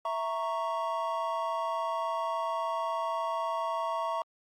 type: chord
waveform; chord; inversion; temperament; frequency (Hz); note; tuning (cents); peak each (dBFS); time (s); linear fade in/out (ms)
triangle; A# diminished; second; equal; 659.3 / 932.3 / 1108.7; E5 / A#5 / C#6; 0 / 0 / 0; -32; 0.05-4.22; 2
effects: Opus 48 kbps